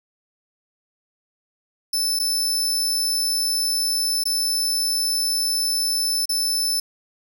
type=tone with dropouts; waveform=sawtooth; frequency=5274 Hz; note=E8; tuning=in tune; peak=-17 dBFS; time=1.93-6.8 s; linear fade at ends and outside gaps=5 ms; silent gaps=2.191-2.197 / 4.238-4.254 / 6.256-6.292 s; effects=none